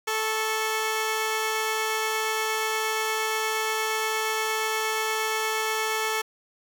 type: tone pair together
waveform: 10% pulse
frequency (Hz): 438.3 / 1100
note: A4 / C#6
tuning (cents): -7 / -14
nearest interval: octave + major third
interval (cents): 1593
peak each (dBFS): -17 / -25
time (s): 0.07-6.22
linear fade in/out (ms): 10
effects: none